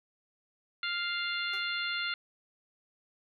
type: harmonic tone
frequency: 698.5 Hz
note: F5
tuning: in tune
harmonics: 2 / 3 / 4 / 5 / 6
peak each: -35 / -37 / -38 / -39 / -40 dBFS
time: 0.83-2.14 s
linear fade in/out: 2 ms
type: tone with exponential decay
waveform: 10% pulse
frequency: 390.1 Hz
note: G4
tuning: 8 cents flat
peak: -37 dBFS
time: 1.53-1.71 s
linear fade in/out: 5 ms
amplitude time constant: 39 ms
effects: none